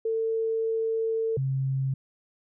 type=tone pair in turn; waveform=sine; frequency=448.5 / 134.07 Hz; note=A4 / C3; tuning=+33 / +43 cents; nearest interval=octave + major sixth; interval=2090 cents; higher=first; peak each=-24 dBFS; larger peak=neither; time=0.05-1.37 / 1.37-1.94 s; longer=first; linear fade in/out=5 ms; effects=none